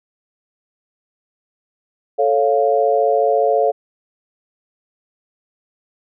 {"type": "chord", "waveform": "sine", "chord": "A augmented", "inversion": "none", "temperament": "equal", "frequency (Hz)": [440, 554.4, 698.5], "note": ["A4", "C#5", "E#5"], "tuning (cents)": [0, 0, 0], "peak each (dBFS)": -17, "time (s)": [2.18, 3.72], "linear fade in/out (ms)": 20, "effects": []}